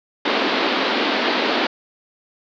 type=band-pass noise; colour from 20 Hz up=pink; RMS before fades=-20 dBFS; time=0.25-1.67 s; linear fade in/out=5 ms; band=230 to 4500 Hz; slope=48 dB/octave; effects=none